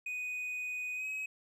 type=tone with pitch glide; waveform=triangle; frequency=2489 to 2546 Hz; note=D#7 to D#7; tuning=0 to +39 cents; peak=-34 dBFS; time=0.06-1.26 s; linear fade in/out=5 ms; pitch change=+39 cents; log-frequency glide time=0.95-1.07 s; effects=none